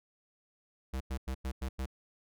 square tone bursts, 65.41 Hz, C2, in tune, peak -34 dBFS, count 6, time 0.93-1.861 s, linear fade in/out 10 ms, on 76 ms, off 95 ms, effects none

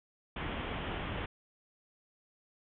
pink low-pass noise, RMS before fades -38 dBFS, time 0.36-1.26 s, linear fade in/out 5 ms, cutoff 3400 Hz, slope 96 dB/octave, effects none

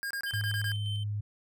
square tone bursts, 1619 Hz, G#6, 45 cents flat, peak -33 dBFS, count 7, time 0.03-0.718 s, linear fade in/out 0 ms, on 76 ms, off 26 ms
triangle tone with tremolo, 3091 Hz, G7, 25 cents flat, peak -35 dBFS, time 0.26-1.04 s, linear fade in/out 10 ms, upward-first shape square, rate 5 Hz, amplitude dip 40%
sine tone with pitch glide, 104.7 to 103.98 Hz, G#2 to G#2, +15 to +3 cents, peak -30 dBFS, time 0.33-1.21 s, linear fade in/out 10 ms, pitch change -12 cents, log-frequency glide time 0.46-0.87 s
effects none

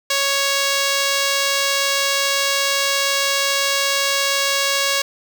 5% pulse tone, 554.4 Hz, C#5, in tune, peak -5 dBFS, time 0.1-5.02 s, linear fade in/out 5 ms, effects none

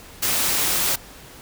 white noise with amplitude modulation, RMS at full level -20 dBFS, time 0.22-0.96 s, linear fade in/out 10 ms, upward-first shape sine, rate 262 Hz, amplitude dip 25%, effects pink hiss -43 dBFS RMS until 1.41 s

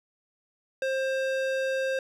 square tone with band-pass filter, 530 Hz, C5, 22 cents sharp, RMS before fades -28 dBFS, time 0.82-1.99 s, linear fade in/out 2 ms, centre 1200 Hz, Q 0.53, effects none

